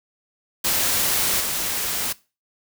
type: noise with level steps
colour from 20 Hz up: white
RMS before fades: -21 / -25 dBFS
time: 0.64-2.13 s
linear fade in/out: 10 ms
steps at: 1.39 s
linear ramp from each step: 20 ms
effects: noise-tail reverb RT60 0.3 s tail -20 dB re dry